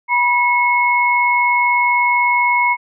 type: tone pair together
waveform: sine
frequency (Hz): 972 / 2182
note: B5 / C#7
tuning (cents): -28 / -28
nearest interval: octave + major second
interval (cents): 1400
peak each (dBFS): -14 / -15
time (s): 0.08-2.77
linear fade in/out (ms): 50
effects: none